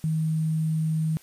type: tone with sample-and-hold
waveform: sine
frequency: 158.3 Hz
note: D#3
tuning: 30 cents sharp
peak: -22 dBFS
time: 0.04-1.17 s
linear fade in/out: 0 ms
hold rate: 8820 Hz
effects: white hiss -54 dBFS RMS until 1.22 s + resampled to 32000 Hz